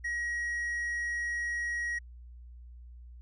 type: tone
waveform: triangle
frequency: 1900 Hz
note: A#6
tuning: 33 cents sharp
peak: -29 dBFS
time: 0.04-1.99 s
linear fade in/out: 10 ms
effects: added 60 Hz sine -46 dBFS peak until 3.21 s + resampled to 22050 Hz

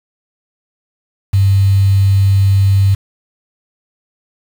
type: tone with quantisation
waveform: sine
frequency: 98 Hz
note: G2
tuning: in tune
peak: -7 dBFS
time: 1.33-2.95 s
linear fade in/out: 10 ms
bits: 5
effects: none

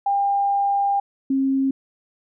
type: tone pair in turn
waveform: sine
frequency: 800 / 269 Hz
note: G5 / C4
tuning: +35 / +48 cents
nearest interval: octave + perfect fifth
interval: 1887 cents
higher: first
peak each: -17 / -17 dBFS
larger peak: neither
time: 0.06-1 / 1.3-1.71 s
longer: first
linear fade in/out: 5 ms
effects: none

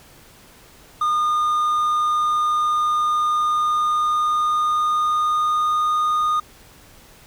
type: tone with pitch glide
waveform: triangle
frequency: 1219 to 1228.2 Hz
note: D#6 to D#6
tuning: -36 to -23 cents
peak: -15 dBFS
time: 1.01-6.4 s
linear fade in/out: 5 ms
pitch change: +13 cents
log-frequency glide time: 3.27-5.94 s
effects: pink hiss -48 dBFS RMS until 7.26 s

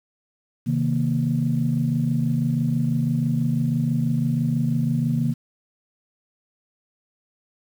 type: tone cluster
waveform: sine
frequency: 131.7 / 157.8 / 233.3 Hz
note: C3 / D#3 / A#3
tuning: +12 / +25 / +2 cents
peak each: -23 dBFS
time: 0.66-5.34 s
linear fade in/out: 20 ms
effects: tanh soft clip ceiling -10 dBFS + 8-bit

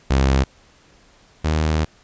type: tone pair in turn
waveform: sawtooth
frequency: 67 / 77.87 Hz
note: C2 / D#2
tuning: +42 / +2 cents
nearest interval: minor third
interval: 260 cents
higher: second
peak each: -10 / -13 dBFS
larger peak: first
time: 0.1-0.44 / 1.44-1.85 s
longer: second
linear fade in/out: 10 ms
effects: pink hiss -53 dBFS RMS until 2.03 s + resampled to 16000 Hz

